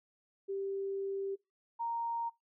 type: tone pair in turn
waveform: sine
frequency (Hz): 392 / 930.1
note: G4 / A#5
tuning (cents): 0 / -4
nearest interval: octave + minor third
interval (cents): 1496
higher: second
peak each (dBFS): -34 / -33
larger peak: second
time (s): 0.48-1.36 / 1.79-2.3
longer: first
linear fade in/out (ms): 20
effects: noise-tail reverb RT60 0.2 s tail -22 dB re dry